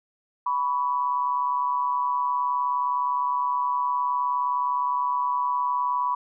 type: tone pair together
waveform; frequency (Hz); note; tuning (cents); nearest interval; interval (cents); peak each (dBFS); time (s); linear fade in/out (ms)
sine; 987.8 / 1127.2; B5 / C#6; 0 / +29; major second; 229; -23 / -28; 0.46-6.15; 5
effects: none